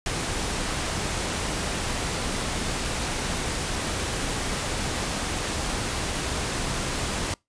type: noise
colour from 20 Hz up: pink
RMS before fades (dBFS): -28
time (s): 0.06-7.34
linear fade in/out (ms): 2
effects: noise-tail reverb RT60 0.2 s tail -25 dB re dry + resampled to 22050 Hz